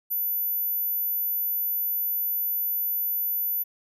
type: tone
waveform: sine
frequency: 14000 Hz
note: A9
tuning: 10 cents flat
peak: -24 dBFS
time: 0.1-3.64 s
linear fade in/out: 20 ms
effects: none